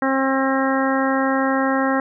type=harmonic tone; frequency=267.5 Hz; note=C4; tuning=38 cents sharp; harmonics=1 / 2 / 3 / 4 / 5 / 6 / 7; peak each=-20 / -23 / -25 / -26 / -27 / -28 / -28 dBFS; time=0.02-2 s; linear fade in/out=2 ms; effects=none